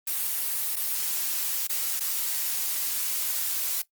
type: noise with dropouts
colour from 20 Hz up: blue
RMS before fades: -28 dBFS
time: 0.07-3.82 s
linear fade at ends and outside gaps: 5 ms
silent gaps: 0.758-0.764 / 1.67-1.695 / 1.995-2.005 s
effects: noise-tail reverb RT60 0.1 s tail -18 dB re dry + Opus 32 kbps